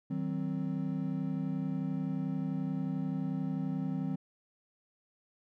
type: chord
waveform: triangle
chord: C diminished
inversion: first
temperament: just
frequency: 156.98 / 188.37 / 261.6 Hz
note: Eb3 / Gb3 / C4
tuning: +16 / +31 / 0 cents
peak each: -34 dBFS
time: 0.1-4.16 s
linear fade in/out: 10 ms
effects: none